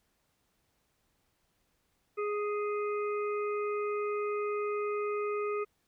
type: harmonic tone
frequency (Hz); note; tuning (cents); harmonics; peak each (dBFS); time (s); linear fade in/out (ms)
415.3; G#4; 0; 1 / 3 / 5 / 6; -31 / -37 / -47 / -46; 2.17-5.65; 20
effects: pink hiss -75 dBFS RMS until 5.87 s